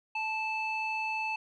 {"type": "tone with low-pass filter", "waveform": "square", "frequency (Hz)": 877, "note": "A5", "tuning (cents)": -6, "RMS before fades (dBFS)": -33, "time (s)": [0.15, 1.36], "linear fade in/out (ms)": 5, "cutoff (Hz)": 3000, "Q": 7.4, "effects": []}